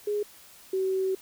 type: tone pair in turn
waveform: sine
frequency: 415.3 / 379.7 Hz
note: G#4 / F#4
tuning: 0 / +45 cents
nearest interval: major second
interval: 155 cents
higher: first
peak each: -25 / -24 dBFS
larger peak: second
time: 0.07-0.23 / 0.73-1.15 s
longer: second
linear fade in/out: 5 ms
effects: white hiss -52 dBFS RMS until 1.21 s